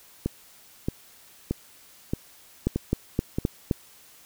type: two click trains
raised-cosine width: 3 ms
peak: -12 / -9 dBFS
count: 6 / 5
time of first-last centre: 0.26-3.385 / 2.67-3.712 s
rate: 1.6 / 3.84 Hz
effects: white hiss -53 dBFS RMS until 4.25 s